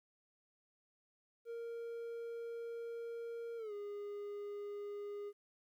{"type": "tone with pitch glide", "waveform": "triangle", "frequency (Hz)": [465.3, 409.8], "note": ["A#4", "G#4"], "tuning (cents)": [-3, -23], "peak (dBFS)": -40, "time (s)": [1.45, 5.33], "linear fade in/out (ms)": 50, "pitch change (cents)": -220, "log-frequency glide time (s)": [3.57, 3.73], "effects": ["13-bit"]}